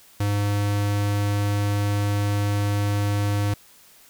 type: tone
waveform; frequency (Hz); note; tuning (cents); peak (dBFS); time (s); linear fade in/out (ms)
square; 102.2; G#2; -27; -21; 0.2-3.54; 5
effects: white hiss -52 dBFS RMS until 4.09 s